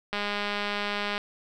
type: click train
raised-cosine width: 0.3 ms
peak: -14 dBFS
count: 216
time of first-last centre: 0.13-1.179 s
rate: 205 Hz
effects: none